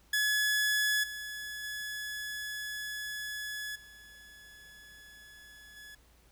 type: tone with level steps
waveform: sawtooth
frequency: 1700 Hz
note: G#6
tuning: 40 cents sharp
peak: -23 / -35 / -33 / -48 / -44 dBFS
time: 0.13-5.95 s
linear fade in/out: 5 ms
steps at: 1.03 / 1.63 / 3.75 / 5.76 s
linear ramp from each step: 10 ms
effects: added 57 Hz sine -63 dBFS peak until 6.31 s + pink hiss -65 dBFS RMS until 6.31 s